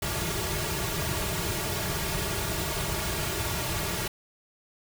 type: noise with comb filter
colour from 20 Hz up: pink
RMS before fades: -30 dBFS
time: 0.02-4.08 s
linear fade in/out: 5 ms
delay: 3.9 ms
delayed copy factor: -0.9
effects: none